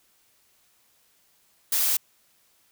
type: noise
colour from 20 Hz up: blue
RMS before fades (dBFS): -23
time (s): 1.72-1.97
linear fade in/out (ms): 5
effects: white hiss -64 dBFS RMS until 2.71 s